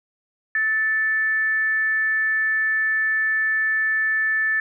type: tone with frequency modulation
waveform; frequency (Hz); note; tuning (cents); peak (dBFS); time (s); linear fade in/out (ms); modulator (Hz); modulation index
sine; 1760; A6; 0; -18; 0.55-4.6; 2; 466; 0.22
effects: none